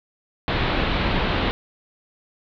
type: low-pass noise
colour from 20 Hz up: pink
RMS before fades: -22 dBFS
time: 0.48-1.51 s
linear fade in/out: 0 ms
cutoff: 4000 Hz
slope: 48 dB/octave
effects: none